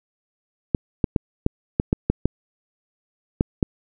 clicks, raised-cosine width 3 ms, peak -4 dBFS, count 10, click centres 0.748 / 1.042 / 1.162 / 1.464 / 1.799 / 1.929 / 2.1 / 2.256 / 3.409 / 3.628 s, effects none

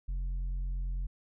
triangle tone with tanh clipping, 44.53 Hz, F1, 34 cents sharp, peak -32 dBFS, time 0.08-1.07 s, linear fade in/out 10 ms, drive 9 dB, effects none

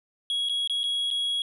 triangle tone with dropouts, 3322 Hz, G#7, in tune, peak -23 dBFS, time 0.3-1.42 s, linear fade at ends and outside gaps 1 ms, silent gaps 0.488-0.495 / 0.675-0.697 / 0.833-0.839 / 1.104-1.111 s, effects resampled to 24000 Hz

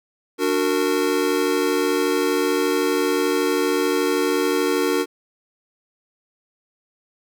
square chord, D augmented, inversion none, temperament just, 293.7 / 367.1 / 458.9 Hz, D4 / F#4 / A#4, 0 / -14 / -27 cents, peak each -24 / -23 / -23 dBFS, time 0.38-5.06 s, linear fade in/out 50 ms, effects none

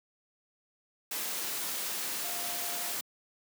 sine tone in noise, 700 Hz, F5, 4 cents sharp, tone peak -44 dBFS, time 2.24-2.92 s, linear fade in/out 5 ms, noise white, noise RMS -35 dBFS, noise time 1.11-3.01 s, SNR -12 dB, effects high-pass 200 Hz 12 dB/octave

